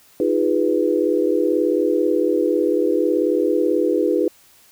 sine chord, F half-diminished seventh, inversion third, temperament equal with one note detuned, 311.1 / 349.2 / 409.8 / 493.9 Hz, Eb4 / F4 / Ab4 / Cb5, 0 / 0 / -23 / 0 cents, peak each -21 dBFS, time 0.2-4.28 s, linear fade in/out 2 ms, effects white hiss -52 dBFS RMS until 4.71 s

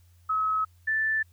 sine tone pair in turn, 1283 / 1760.6 Hz, E6 / A6, -47 / +1 cents, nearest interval perfect fourth, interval 548 cents, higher second, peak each -23 dBFS, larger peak neither, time 0.29-0.65 / 0.87-1.23 s, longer neither, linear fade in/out 10 ms, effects added 87 Hz sine -55 dBFS peak until 1.32 s + white hiss -68 dBFS RMS until 1.32 s

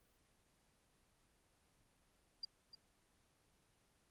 sine tone with echo, 4774 Hz, D8, 28 cents sharp, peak -40 dBFS, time 2.43-2.45 s, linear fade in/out 5 ms, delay 300 ms, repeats 1, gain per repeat -12 dB, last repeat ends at 2.75 s, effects pink hiss -75 dBFS RMS until 4.1 s + Opus 24 kbps

